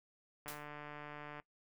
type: click train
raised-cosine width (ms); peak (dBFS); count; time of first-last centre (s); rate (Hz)
0.5; -33; 140; 0.46-1.399; 148
type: noise with exponential decay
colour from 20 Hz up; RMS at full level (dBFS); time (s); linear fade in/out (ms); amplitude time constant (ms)
white; -43; 0.48-0.68; 0; 42
effects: noise-tail reverb RT60 0.1 s tail -20 dB re dry